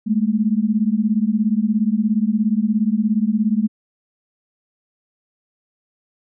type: beating tone pair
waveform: sine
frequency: 206.4 / 223.4 Hz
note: G#3 / A3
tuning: -10 / +27 cents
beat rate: 17 Hz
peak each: -18 dBFS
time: 0.06-3.68 s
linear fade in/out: 20 ms
effects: none